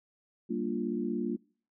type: chord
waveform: sine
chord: G minor seventh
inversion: none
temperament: equal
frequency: 196 / 233.1 / 293.7 / 349.2 Hz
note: G3 / Bb3 / D4 / F4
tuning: 0 / 0 / 0 / 0 cents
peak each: -37 / -33 / -37 / -35 dBFS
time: 0.49-1.37 s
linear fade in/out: 20 ms
effects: noise-tail reverb RT60 0.5 s tail -26 dB re dry